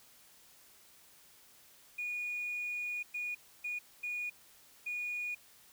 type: tone bursts at uneven times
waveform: sine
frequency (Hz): 2450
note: D#7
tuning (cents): -27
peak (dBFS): -34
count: 5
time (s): 1.98-3.03 / 3.14-3.35 / 3.64-3.79 / 4.03-4.3 / 4.86-5.35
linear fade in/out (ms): 10
effects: tanh soft clip ceiling -31 dBFS + white hiss -61 dBFS RMS until 5.72 s